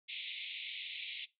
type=band-pass noise; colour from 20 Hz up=white; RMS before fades=-44 dBFS; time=0.08-1.26 s; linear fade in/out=20 ms; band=2100 to 3800 Hz; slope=96 dB/octave; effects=noise-tail reverb RT60 0.2 s tail -18 dB re dry